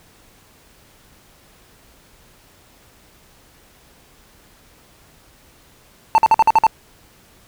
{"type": "tone bursts", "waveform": "triangle", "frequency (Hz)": 889, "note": "A5", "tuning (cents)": 18, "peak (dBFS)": -6, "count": 7, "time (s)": [6.15, 6.667], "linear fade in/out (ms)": 0, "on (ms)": 31, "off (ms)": 50, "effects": ["pink hiss -51 dBFS RMS until 7.47 s"]}